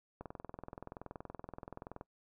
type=click train; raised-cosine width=1 ms; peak=-30 dBFS; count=39; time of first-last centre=0.21-2.011 s; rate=21.1 Hz; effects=noise-tail reverb RT60 0.1 s tail -23 dB re dry